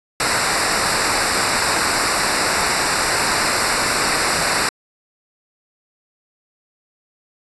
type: noise with comb filter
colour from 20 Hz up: pink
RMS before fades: -18 dBFS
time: 0.2-4.69 s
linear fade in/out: 2 ms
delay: 0.31 ms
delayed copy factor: -0.85
effects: resampled to 24000 Hz